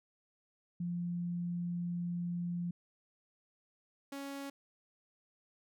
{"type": "tone pair in turn", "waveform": ["sine", "sawtooth"], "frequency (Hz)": [174.1, 277.8], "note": ["F3", "C#4"], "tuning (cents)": [-5, 4], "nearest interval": "minor sixth", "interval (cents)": 809, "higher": "second", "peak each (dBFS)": [-34, -37], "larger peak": "first", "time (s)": [[0.8, 2.71], [4.12, 4.5]], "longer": "first", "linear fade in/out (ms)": 5, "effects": []}